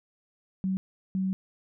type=tone bursts at uneven times; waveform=sine; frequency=189.4 Hz; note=F#3; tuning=41 cents sharp; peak=-25 dBFS; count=2; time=0.64-0.77 / 1.15-1.33 s; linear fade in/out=0 ms; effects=none